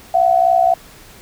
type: tone pair together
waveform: sine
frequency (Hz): 680.3 / 744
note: F5 / F#5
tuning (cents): -46 / +9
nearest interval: major second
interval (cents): 155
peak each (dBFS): -13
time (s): 0.14-0.74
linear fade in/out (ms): 5
effects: pink hiss -42 dBFS RMS until 1.21 s

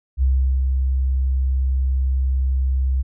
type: tone with ADSR envelope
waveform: sine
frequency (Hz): 65.6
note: C2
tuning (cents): +5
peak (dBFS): -13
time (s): 0.17-3.03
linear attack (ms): 52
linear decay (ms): 390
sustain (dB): -3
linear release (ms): 22
effects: none

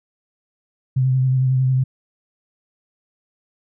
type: tone with vibrato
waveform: sine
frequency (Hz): 130.1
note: C3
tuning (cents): -9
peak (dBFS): -14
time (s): 0.96-1.84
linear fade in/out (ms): 10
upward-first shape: sine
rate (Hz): 11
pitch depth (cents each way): 25
effects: none

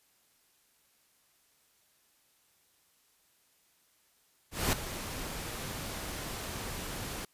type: noise with ADSR envelope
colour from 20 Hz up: pink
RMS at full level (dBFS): -27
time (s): 4.51-7.25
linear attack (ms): 220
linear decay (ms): 3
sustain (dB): -12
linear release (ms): 3
effects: white hiss -69 dBFS RMS until 7.33 s + resampled to 32000 Hz

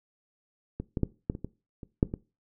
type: clicks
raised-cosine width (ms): 3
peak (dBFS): -20 / -16 / -11 / -13 / -24 / -21 / -28 / -7 / -19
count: 9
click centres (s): 0.8 / 0.972 / 1.033 / 1.299 / 1.351 / 1.446 / 1.832 / 2.029 / 2.139
effects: noise-tail reverb RT60 0.3 s tail -20 dB re dry

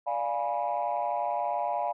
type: chord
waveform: sine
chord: D diminished seventh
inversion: none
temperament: equal with one note detuned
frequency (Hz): 587.3 / 698.5 / 830.6 / 977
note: D5 / F5 / Ab5 / Cb6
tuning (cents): 0 / 0 / 0 / -19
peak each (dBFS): -33 / -30 / -31 / -33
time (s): 0.06-1.93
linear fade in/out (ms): 20
effects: tanh soft clip ceiling -20 dBFS

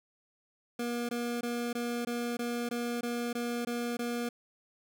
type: tone bursts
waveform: 25% pulse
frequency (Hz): 238.7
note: A#3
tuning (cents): +41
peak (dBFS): -28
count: 11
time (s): 0.79-4.29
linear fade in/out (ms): 5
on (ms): 300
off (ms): 20
effects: none

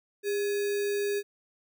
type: tone with sample-and-hold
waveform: sine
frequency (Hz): 406.6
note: G#4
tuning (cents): -37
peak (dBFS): -26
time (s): 0.23-1.23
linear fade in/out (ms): 50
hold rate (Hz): 2100
effects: none

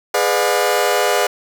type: chord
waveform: sawtooth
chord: G# diminished seventh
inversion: none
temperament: just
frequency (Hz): 415.3 / 498.4 / 598 / 717.6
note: G#4 / B4 / D5 / F5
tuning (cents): 0 / +16 / +31 / +47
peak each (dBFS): -16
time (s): 0.14-1.27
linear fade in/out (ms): 5
effects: 7-bit

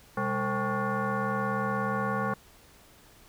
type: tone with frequency modulation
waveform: sine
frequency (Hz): 453.6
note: A#4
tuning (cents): -47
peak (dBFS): -26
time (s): 0.17-2.34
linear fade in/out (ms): 5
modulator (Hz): 328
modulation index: 3.1
effects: pink hiss -56 dBFS RMS until 3.28 s

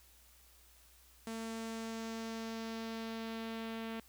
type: tone with low-pass filter sweep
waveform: sawtooth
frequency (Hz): 225.4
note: A3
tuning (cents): +42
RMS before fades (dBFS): -42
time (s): 1.27-4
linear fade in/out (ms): 2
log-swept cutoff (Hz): 9200 to 3100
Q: 1.5
effects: added 60 Hz sine -65 dBFS peak until 4.08 s + white hiss -64 dBFS RMS until 4.08 s

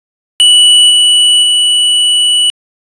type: tone with level steps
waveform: square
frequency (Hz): 2954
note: F#7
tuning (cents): -3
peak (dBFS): -3 / -5 / -7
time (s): 0.4-2.5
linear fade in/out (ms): 0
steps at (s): 0.89 / 1.42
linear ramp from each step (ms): 20
effects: resampled to 22050 Hz

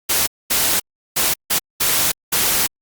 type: noise bursts at uneven times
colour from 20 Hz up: white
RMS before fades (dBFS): -17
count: 6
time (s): 0.09-0.27 / 0.5-0.8 / 1.16-1.34 / 1.5-1.59 / 1.8-2.12 / 2.32-2.67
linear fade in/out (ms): 10
effects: Opus 48 kbps

